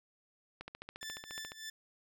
click train, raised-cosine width 0.3 ms, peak -28 dBFS, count 14, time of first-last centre 0.61-1.519 s, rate 14.3 Hz
15% pulse tone with tremolo, 1760 Hz, A6, in tune, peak -34 dBFS, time 1.01-1.7 s, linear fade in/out 5 ms, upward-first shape triangle, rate 3.3 Hz, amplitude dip 85%
effects none

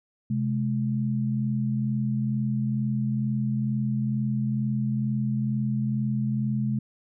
sine tone pair together, 130 / 212.2 Hz, C3 / G#3, -11 / +38 cents, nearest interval minor sixth, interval 849 cents, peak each -26 dBFS, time 0.3-6.79 s, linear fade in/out 5 ms, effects none

